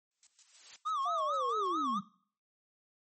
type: noise with exponential growth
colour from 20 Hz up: blue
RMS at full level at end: -42 dBFS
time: 0.11-0.76 s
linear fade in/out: 2 ms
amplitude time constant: 140 ms
type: noise bursts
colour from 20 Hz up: violet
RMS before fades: -48 dBFS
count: 10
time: 0.23-1.69 s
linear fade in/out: 0 ms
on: 38 ms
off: 120 ms
type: tone with vibrato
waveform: triangle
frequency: 1179 Hz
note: D6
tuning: 6 cents sharp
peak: -29 dBFS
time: 0.85-2 s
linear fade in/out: 20 ms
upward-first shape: sine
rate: 4.5 Hz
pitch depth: 160 cents each way
type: linear sweep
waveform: sine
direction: down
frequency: 725 to 180.9 Hz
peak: -36 dBFS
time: 1.05-2.01 s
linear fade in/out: 10 ms
effects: noise-tail reverb RT60 0.5 s tail -19 dB re dry + MP3 32 kbps